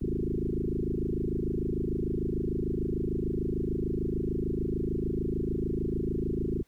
sine tone with frequency modulation, 204.7 Hz, G#3, 25 cents flat, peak -27 dBFS, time 0.01-6.63 s, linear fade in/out 10 ms, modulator 26.7 Hz, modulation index 7.3, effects pink hiss -69 dBFS RMS until 6.67 s

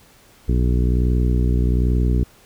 harmonic tone, 61.2 Hz, B1, 15 cents flat, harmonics 1 / 2 / 3 / 4 / 5 / 6 / 7, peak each -16 / -22 / -26 / -28 / -30 / -32 / -33 dBFS, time 0.48-2.24 s, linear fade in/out 10 ms, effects pink hiss -51 dBFS RMS until 2.45 s

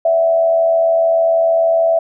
sine tone with frequency modulation, 661 Hz, E5, 5 cents sharp, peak -10 dBFS, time 0.05-1.99 s, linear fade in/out 5 ms, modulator 86.7 Hz, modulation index 0.38, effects none

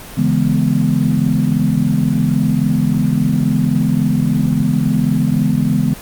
sine chord, C# minor seventh, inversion none, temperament equal with one note detuned, 141.18 / 164.81 / 207.7 / 246.9 Hz, C#3 / E3 / G#3 / B3, +32 / 0 / 0 / 0 cents, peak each -17 dBFS, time 0.17-5.94 s, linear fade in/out 10 ms, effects pink hiss -33 dBFS RMS until 6.01 s + Opus 24 kbps

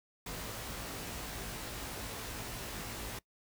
pink noise with comb filter, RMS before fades -42 dBFS, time 0.26-3.19 s, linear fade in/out 5 ms, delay 18 ms, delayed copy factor +0.75, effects noise-tail reverb RT60 0.1 s tail -21 dB re dry

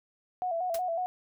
sine tone with vibrato, 698.5 Hz, F5, in tune, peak -28 dBFS, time 0.42-1.06 s, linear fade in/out 0 ms, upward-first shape square, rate 5.4 Hz, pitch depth 79 cents each way
white noise with exponential decay, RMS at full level -33 dBFS, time 0.74-0.82 s, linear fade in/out 5 ms, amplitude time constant 17 ms
effects none

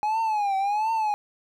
triangle tone with vibrato, 835 Hz, G#5, 9 cents sharp, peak -20 dBFS, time 0.03-1.14 s, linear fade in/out 0 ms, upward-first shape triangle, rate 1.4 Hz, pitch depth 150 cents each way, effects none

